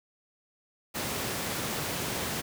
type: high-pass noise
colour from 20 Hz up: pink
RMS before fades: -33 dBFS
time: 0.94-2.42 s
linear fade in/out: 20 ms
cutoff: 110 Hz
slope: 12 dB/octave
effects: none